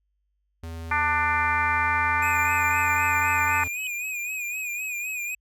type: tone with pitch glide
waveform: square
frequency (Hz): 82.41 to 87.82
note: E2 to F2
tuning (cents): 0 to +10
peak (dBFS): -34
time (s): 0.63-3.68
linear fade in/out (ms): 5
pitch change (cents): +110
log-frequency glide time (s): 1.26-2.9
type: harmonic tone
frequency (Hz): 296.9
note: D4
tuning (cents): +19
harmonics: 3 / 4 / 5 / 6 / 7 / 8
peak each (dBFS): -26 / -27 / -28 / -29 / -29 / -30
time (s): 0.91-3.64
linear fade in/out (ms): 5
type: tone with vibrato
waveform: square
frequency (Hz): 2472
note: D#7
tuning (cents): -12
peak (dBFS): -29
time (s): 2.22-5.35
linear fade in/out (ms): 5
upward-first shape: sine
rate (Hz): 3.9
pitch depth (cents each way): 65
type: tone with exponential growth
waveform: triangle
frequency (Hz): 2979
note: F#7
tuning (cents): +11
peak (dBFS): -28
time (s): 3.73-3.87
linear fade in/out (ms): 1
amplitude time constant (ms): 30
effects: added 50 Hz sine -70 dBFS peak until 5.4 s